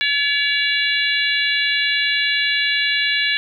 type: harmonic tone with a mistuned harmonic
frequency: 570 Hz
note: C#5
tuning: 48 cents sharp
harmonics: 3 / 4 / 5 / 6 / 7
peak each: -21 / -22 / -23 / -24 / -24 dBFS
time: 0.01-3.37 s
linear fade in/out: 0 ms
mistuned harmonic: 5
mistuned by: -25 cents
effects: none